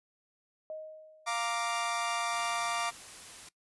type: tone with exponential decay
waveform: sine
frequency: 625 Hz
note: D#5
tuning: 8 cents sharp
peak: -36 dBFS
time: 0.7-1.67 s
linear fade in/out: 1 ms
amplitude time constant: 210 ms
type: chord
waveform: sawtooth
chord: Bb major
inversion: second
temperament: equal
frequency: 698.5 / 932.3 / 1174.7 Hz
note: F5 / Bb5 / D6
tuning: 0 / 0 / 0 cents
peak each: -32 / -33 / -30 dBFS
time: 1.26-2.91 s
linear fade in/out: 20 ms
type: noise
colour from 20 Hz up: white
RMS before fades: -48 dBFS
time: 2.32-3.49 s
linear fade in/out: 5 ms
effects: noise-tail reverb RT60 0.1 s tail -19 dB re dry + resampled to 24000 Hz